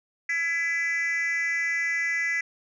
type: tone with frequency modulation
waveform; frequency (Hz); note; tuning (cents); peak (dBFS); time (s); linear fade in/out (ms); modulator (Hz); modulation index
sine; 2000; B6; +21; -21; 0.29-2.41; 5; 326; 0.74
effects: tanh soft clip ceiling -23 dBFS